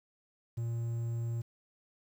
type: tone with quantisation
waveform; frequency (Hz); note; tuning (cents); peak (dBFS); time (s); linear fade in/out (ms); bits
triangle; 116.54; A#2; 0; -30; 0.57-1.42; 10; 10
effects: none